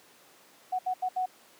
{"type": "tone bursts at uneven times", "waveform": "sine", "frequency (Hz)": 740, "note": "F#5", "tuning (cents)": 0, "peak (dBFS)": -26, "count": 4, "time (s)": [[0.72, 0.79], [0.86, 0.94], [1.02, 1.09], [1.16, 1.26]], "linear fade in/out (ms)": 10, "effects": ["pink hiss -57 dBFS RMS until 1.59 s", "high-pass 300 Hz 12 dB/octave"]}